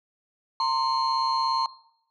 sine tone cluster, 914 / 1051 / 4214 Hz, A#5 / C6 / C8, -34 / +7 / +12 cents, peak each -25 / -24 / -28 dBFS, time 0.6-1.66 s, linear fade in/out 2 ms, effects noise-tail reverb RT60 0.7 s tail -18 dB re dry + tanh soft clip ceiling -16 dBFS

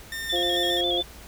sawtooth tone with tremolo, 1812 Hz, A#6, 50 cents flat, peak -27 dBFS, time 0.12-0.81 s, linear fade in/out 2 ms, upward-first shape square, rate 2.4 Hz, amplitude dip 25%
sine tone with vibrato, 3415 Hz, G#7, 48 cents sharp, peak -24 dBFS, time 0.29-1.03 s, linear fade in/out 10 ms, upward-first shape square, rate 7.3 Hz, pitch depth 51 cents each way
harmonic tone, 175.1 Hz, F3, 5 cents sharp, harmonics 2 / 3 / 4, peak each -28 / -30 / -31 dBFS, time 0.32-1.02 s, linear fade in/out 20 ms
effects added 58 Hz sine -46 dBFS peak until 1.27 s + pink hiss -46 dBFS RMS until 1.27 s

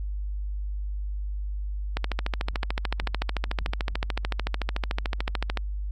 click train, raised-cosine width 0.3 ms, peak -11 dBFS, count 50, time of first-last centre 1.97-5.573 s, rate 13.6 Hz, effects added 50 Hz sine -28 dBFS peak until 5.91 s + AAC 48 kbps

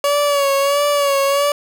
30% pulse tone with vibrato, 566 Hz, C#5, 36 cents sharp, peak -11 dBFS, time 0.04-1.52 s, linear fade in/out 2 ms, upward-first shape sine, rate 1.5 Hz, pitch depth 47 cents each way, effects none

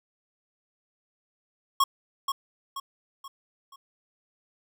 square tone with echo, 1094 Hz, C#6, 23 cents flat, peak -19 dBFS, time 1.8-1.84 s, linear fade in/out 5 ms, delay 480 ms, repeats 4, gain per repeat -7 dB, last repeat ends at 3.76 s, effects none

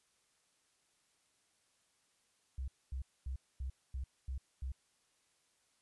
sine tone bursts, 65.41 Hz, C2, in tune, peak -37 dBFS, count 7, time 2.58-4.72 s, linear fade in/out 5 ms, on 100 ms, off 240 ms, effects white hiss -75 dBFS RMS until 5.81 s + resampled to 24000 Hz

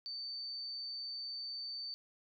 sine tone, 4564 Hz, C#8, 50 cents sharp, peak -40 dBFS, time 0.06-1.94 s, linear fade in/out 0 ms, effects none

